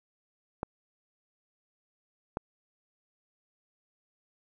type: clicks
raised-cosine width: 1 ms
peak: -17 dBFS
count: 2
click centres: 0.631 / 2.371 s
effects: none